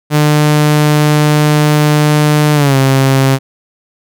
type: tone with pitch glide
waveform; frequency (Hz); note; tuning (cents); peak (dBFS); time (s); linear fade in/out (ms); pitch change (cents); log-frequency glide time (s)
sawtooth; 150.1 to 134.5; D3 to C3; +38 to +48; -3; 0.1-3.39; 50; -190; 2.54-2.76
effects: none